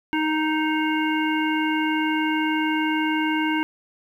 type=harmonic tone; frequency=311.1 Hz; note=D#4; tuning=in tune; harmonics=1 / 3 / 5 / 7 / 9; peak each=-22 / -27 / -29 / -30 / -32 dBFS; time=0.13-3.63 s; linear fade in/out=0 ms; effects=9-bit